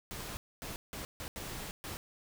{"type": "noise bursts at uneven times", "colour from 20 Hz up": "pink", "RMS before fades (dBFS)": -42, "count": 6, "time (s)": [[0.11, 0.37], [0.62, 0.76], [0.93, 1.05], [1.2, 1.28], [1.36, 1.71], [1.84, 1.97]], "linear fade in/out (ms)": 0, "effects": []}